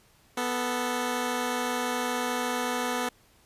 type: tone pair together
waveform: 10% pulse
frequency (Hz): 246.9 / 439.9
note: B3 / A4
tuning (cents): 0 / 0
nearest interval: minor seventh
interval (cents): 1000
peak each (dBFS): -20 / -25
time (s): 0.37-3.09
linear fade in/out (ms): 5
effects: pink hiss -61 dBFS RMS until 3.45 s + resampled to 32000 Hz